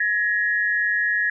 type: tone pair together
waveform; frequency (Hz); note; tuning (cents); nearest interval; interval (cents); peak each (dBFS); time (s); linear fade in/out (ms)
sine; 1677.3 / 1881; G#6 / A#6; +17 / +15; major second; 198; -21 / -22; 0-1.3; 5
effects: none